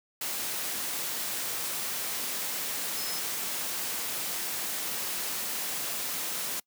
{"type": "tone in noise", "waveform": "sine", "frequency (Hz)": 5180, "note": "E8", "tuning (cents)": -31, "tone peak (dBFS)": -37, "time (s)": [2.97, 3.19], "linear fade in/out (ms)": 5, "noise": "white", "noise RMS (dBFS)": -33, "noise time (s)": [0.21, 6.6], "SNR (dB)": -7, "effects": ["noise-tail reverb RT60 0.1 s tail -25 dB re dry", "high-pass 150 Hz 12 dB/octave"]}